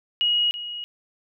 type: tone with echo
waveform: sine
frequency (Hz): 2894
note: F#7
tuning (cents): -39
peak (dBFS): -18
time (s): 0.21-0.51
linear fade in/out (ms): 0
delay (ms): 330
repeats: 1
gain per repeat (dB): -12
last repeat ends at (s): 0.84
effects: none